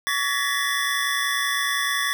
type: tone cluster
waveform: square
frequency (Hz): 1135 / 1703 / 1854 / 1980 / 3455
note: C#6 / G#6 / A#6 / B6 / A7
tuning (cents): +41 / +43 / -10 / +4 / -32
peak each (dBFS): -29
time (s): 0.07-2.13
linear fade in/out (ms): 0
effects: none